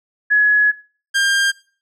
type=tone pair in turn; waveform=sine / sawtooth; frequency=1688 / 1600.4 Hz; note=G#6 / G6; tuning=+28 / +35 cents; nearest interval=minor second; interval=93 cents; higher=first; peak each=-10 dBFS; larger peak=neither; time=0.3-0.72 / 1.14-1.52 s; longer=first; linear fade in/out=20 ms; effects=noise-tail reverb RT60 0.4 s tail -20 dB re dry + low-pass 9000 Hz 12 dB/octave